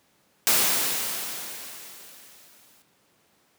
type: noise with exponential decay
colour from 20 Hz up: white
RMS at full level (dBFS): -19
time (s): 0.47-2.82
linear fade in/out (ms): 0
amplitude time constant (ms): 510
effects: pink hiss -64 dBFS RMS until 3.58 s + high-pass 150 Hz 12 dB/octave